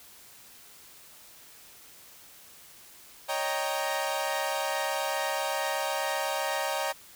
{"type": "chord", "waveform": "sawtooth", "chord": "Eb dominant seventh", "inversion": "third", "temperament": "equal", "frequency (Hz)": [554.4, 622.3, 784, 932.3], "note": ["Db5", "Eb5", "G5", "Bb5"], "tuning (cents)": [0, 0, 0, 0], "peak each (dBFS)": -30, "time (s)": [3.28, 6.93], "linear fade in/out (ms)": 20, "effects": ["white hiss -52 dBFS RMS until 7.15 s"]}